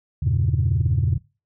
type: chord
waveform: sine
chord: E diminished seventh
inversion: none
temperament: equal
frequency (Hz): 82.41 / 98 / 116.54 / 138.59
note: E2 / G2 / Bb2 / Db3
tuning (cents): 0 / 0 / 0 / 0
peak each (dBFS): -22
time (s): 0.22-1.18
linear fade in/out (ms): 10
effects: noise-tail reverb RT60 0.3 s tail -22 dB re dry + tanh soft clip ceiling -11 dBFS